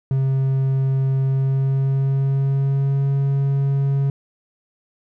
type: tone with pitch glide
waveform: triangle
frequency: 134.1 to 138.19 Hz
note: C3 to C#3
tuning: +43 to -5 cents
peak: -14 dBFS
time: 0.11-4.1 s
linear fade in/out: 2 ms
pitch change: +52 cents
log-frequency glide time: 1.24-3.08 s
effects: none